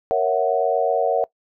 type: chord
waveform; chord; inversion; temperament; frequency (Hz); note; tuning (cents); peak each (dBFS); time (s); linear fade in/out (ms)
sine; F# dominant seventh; first; equal; 466.2 / 554.4 / 659.3 / 740; A#4 / C#5 / E5 / F#5; 0 / 0 / 0 / 0; -22; 0.11-1.24; 0
effects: noise-tail reverb RT60 0.1 s tail -21 dB re dry